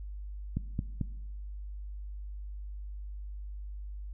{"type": "click train", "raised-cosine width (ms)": 5, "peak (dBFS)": -18, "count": 3, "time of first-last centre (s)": [0.57, 1.012], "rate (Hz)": 4.52, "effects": ["noise-tail reverb RT60 1.0 s tail -18 dB re dry", "added 50 Hz sine -38 dBFS peak until 4.13 s"]}